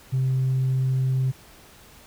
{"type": "tone", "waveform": "sine", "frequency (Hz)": 130.81, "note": "C3", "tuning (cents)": 0, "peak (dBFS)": -18, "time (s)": [0.12, 1.32], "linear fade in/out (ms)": 20, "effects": ["tanh soft clip ceiling -17 dBFS", "pink hiss -50 dBFS RMS until 2.06 s"]}